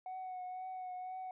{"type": "tone with vibrato", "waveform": "sine", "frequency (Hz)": 740, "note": "F#5", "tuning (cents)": 0, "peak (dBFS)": -39, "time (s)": [0.06, 1.31], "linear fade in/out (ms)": 2, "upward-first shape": "triangle", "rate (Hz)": 2, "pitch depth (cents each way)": 27, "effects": ["tanh soft clip ceiling -39 dBFS"]}